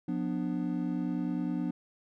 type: chord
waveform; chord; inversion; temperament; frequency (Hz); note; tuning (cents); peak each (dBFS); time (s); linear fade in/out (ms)
triangle; B diminished; second; just; 177.8 / 246.9 / 296.3; F3 / B3 / D4; +31 / 0 / +15; -32 / -32 / -32; 0.08-1.71; 5
effects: none